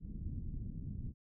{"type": "low-pass noise", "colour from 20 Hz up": "pink", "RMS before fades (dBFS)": -42, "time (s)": [0, 1.14], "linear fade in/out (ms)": 50, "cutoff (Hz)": 220, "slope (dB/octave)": 24, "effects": []}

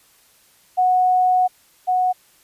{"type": "tone pair in turn", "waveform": "sine", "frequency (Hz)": [735, 735], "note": ["F#5", "F#5"], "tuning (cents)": [-12, -12], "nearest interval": "unison", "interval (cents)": 0, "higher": "neither", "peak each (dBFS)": [-13, -15], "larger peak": "first", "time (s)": [[0.77, 1.48], [1.87, 2.13]], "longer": "first", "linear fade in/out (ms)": 20, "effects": ["white hiss -55 dBFS RMS until 2.43 s", "resampled to 32000 Hz"]}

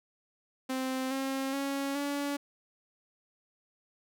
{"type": "tone with pitch steps", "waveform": "sawtooth", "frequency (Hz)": [260.8, 268.6, 276.6, 284.9], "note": ["C4", "C4", "C#4", "C#4"], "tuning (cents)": [-5, 46, -4, 48], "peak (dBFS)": -27, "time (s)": [0.69, 2.37], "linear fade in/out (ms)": 10, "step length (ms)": 420, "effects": []}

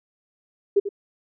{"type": "tone with echo", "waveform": "sine", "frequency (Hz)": 402.2, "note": "G4", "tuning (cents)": 44, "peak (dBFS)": -13, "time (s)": [0.76, 0.8], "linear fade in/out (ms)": 10, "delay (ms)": 91, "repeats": 1, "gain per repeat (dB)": -11, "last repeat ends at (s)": 0.891, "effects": []}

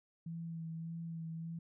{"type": "tone with vibrato", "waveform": "sine", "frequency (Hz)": 164.7, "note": "E3", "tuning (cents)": -1, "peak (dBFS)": -40, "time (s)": [0.26, 1.59], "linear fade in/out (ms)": 5, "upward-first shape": "sine", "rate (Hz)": 1.7, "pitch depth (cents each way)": 22, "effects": []}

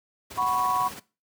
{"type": "noise with tremolo", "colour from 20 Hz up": "pink", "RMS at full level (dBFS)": -39, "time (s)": [0.3, 1], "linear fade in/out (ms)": 10, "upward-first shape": "sine", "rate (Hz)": 18, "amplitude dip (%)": 40}
{"type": "chord", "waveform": "sine", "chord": "F# suspended fourth", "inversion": "none", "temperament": "equal", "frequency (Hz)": [740, 987.8, 1108.7], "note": ["F#5", "B5", "C#6"], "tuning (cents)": [0, 0, 0], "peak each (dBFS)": [-29, -26, -25], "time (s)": [0.37, 0.89], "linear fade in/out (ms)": 20}
{"type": "noise", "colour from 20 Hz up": "white", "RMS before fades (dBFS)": -43, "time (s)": [0.43, 0.95], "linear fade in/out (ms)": 50}
{"effects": ["noise-tail reverb RT60 0.3 s tail -19 dB re dry", "high-pass 100 Hz 12 dB/octave"]}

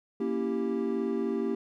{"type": "chord", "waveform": "triangle", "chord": "A# diminished seventh", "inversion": "none", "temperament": "equal", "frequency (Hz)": [233.1, 277.2, 329.6, 392], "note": ["A#3", "C#4", "E4", "G4"], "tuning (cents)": [0, 0, 0, 0], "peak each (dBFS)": [-30, -33, -33, -29], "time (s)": [0.2, 1.55], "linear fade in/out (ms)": 5, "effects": []}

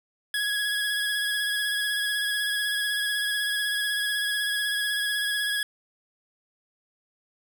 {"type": "tone with vibrato", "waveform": "25% pulse", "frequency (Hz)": 1668, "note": "G#6", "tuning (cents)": 7, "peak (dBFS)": -21, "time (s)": [0.34, 5.63], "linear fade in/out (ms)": 2, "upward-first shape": "sine", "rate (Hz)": 16, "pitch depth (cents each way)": 21, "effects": []}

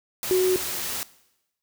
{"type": "tone in noise", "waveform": "sine", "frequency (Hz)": 370, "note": "F#4", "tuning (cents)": 0, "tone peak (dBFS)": -17, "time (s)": [0.31, 0.56], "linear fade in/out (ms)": 0, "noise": "white", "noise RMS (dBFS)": -30, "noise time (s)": [0.23, 1.03], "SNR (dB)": 10, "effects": ["noise-tail reverb RT60 0.9 s tail -19 dB re dry"]}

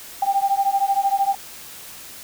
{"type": "beating tone pair", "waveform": "sine", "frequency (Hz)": [784, 797], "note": ["G5", "G5"], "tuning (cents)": [0, 28], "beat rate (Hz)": 13, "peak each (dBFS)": -20, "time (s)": [0.22, 1.35], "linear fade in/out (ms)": 5, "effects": ["white hiss -39 dBFS RMS until 2.23 s"]}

